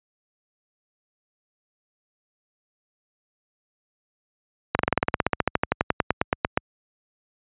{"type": "slowing click train", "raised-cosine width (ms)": 0.5, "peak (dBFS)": -3, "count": 25, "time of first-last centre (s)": [4.75, 6.575], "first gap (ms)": 41, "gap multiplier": 1.05, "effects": ["high-pass 60 Hz 12 dB/octave", "resampled to 8000 Hz"]}